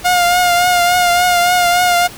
sawtooth tone with vibrato, 710 Hz, F5, 28 cents sharp, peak -6 dBFS, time 0.04-2.08 s, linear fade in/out 20 ms, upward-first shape triangle, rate 3.5 Hz, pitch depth 40 cents each way, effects pink hiss -33 dBFS RMS until 2.17 s

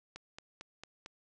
click train, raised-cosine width 0.2 ms, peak -28 dBFS, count 5, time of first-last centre 0.16-1.061 s, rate 4.44 Hz, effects resampled to 22050 Hz

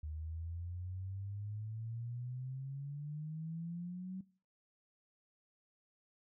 sine exponential sweep, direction up, 75.7 to 190 Hz, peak -40 dBFS, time 0.03-4.21 s, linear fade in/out 5 ms, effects noise-tail reverb RT60 0.4 s tail -20 dB re dry

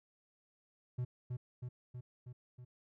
triangle tone with echo, 124 Hz, B2, 7 cents sharp, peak -32 dBFS, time 0.98-1.05 s, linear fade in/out 10 ms, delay 320 ms, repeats 5, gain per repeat -3 dB, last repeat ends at 2.65 s, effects none

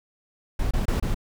brown noise bursts, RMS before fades -23 dBFS, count 4, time 0.59-1.145 s, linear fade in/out 5 ms, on 120 ms, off 25 ms, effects none

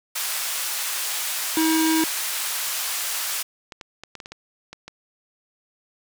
white band-pass noise, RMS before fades -27 dBFS, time 0.15-3.43 s, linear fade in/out 10 ms, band 860 to 15000 Hz, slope 12 dB/octave
square tone, 320 Hz, D#4, 49 cents sharp, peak -19 dBFS, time 1.57-2.04 s, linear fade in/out 2 ms
clicks, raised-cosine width 0.2 ms, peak -20 dBFS, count 9, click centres 3.722 / 3.812 / 4.036 / 4.153 / 4.202 / 4.259 / 4.32 / 4.73 / 4.88 s
effects none

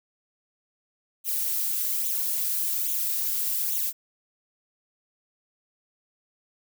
violet noise with flanger, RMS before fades -27 dBFS, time 1.24-3.93 s, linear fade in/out 50 ms, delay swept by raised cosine 0.29 to 4.29 ms, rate 1.2 Hz, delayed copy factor +0.85, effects none

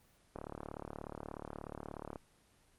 click train, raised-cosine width 1 ms, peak -28 dBFS, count 67, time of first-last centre 0.36-2.158 s, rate 36.7 Hz, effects pink hiss -68 dBFS RMS until 2.78 s + Opus 24 kbps

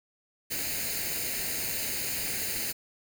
white noise with comb filter, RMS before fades -32 dBFS, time 0.5-2.73 s, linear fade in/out 20 ms, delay 0.44 ms, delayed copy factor +0.7, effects none

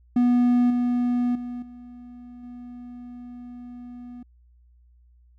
triangle tone with level steps, 244.3 Hz, B3, 19 cents flat, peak -14 / -18 / -28 / -38 / -35 dBFS, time 0.16-4.23 s, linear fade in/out 5 ms, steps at 0.7 / 1.35 / 1.62 / 2.43 s, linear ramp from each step 5 ms, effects added 60 Hz sine -53 dBFS peak until 5.38 s

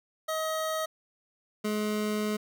25% pulse tone pair in turn, 633 / 211.8 Hz, D#5 / G#3, +30 / +34 cents, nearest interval octave + perfect fifth, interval 1896 cents, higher first, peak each -25 / -24 dBFS, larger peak second, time 0.28-0.86 / 1.64-2.37 s, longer second, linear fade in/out 10 ms, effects none

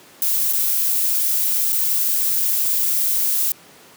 violet noise with dropouts, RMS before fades -19 dBFS, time 0.22-3.52 s, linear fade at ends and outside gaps 1 ms, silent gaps 0.528-0.532 / 1.723-1.727 s, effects pink hiss -46 dBFS RMS until 3.96 s + high-pass 200 Hz 12 dB/octave

